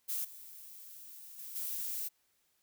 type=noise with level steps; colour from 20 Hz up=violet; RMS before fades=-36 / -51 / -46 / -38 dBFS; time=0.08-2.09 s; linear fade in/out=20 ms; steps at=0.24 / 1.38 / 1.55 s; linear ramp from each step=10 ms; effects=white hiss -75 dBFS RMS until 2.62 s